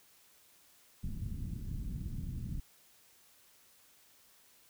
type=low-pass noise; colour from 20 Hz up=pink; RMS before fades=-39 dBFS; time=1.03-2.6 s; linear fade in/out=5 ms; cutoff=210 Hz; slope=24 dB/octave; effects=white hiss -64 dBFS RMS until 4.69 s

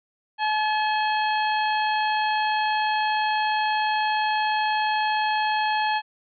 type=harmonic tone with a mistuned harmonic; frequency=857 Hz; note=A5; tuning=46 cents flat; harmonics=1 / 2 / 3 / 4 / 5; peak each=-22 / -28 / -32 / -34 / -36 dBFS; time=0.38-6.02 s; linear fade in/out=50 ms; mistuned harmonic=4; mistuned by=-93 cents; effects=none

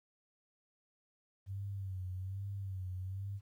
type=tone with vibrato; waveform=sine; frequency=95.6 Hz; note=G2; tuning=43 cents flat; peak=-38 dBFS; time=1.46-3.41 s; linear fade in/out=50 ms; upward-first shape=sine; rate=1.2 Hz; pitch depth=72 cents each way; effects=12-bit

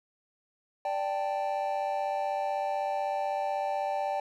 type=chord; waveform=triangle; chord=D suspended fourth; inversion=none; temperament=equal; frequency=587.3 / 784 / 880 Hz; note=D5 / G5 / A5; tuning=0 / 0 / 0 cents; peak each=-31 / -29 / -34 dBFS; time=0.85-4.2 s; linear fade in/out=2 ms; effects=none

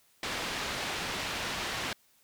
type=low-pass noise; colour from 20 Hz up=white; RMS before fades=-35 dBFS; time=0.23-1.93 s; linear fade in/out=2 ms; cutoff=3500 Hz; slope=12 dB/octave; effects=white hiss -66 dBFS RMS until 2.23 s

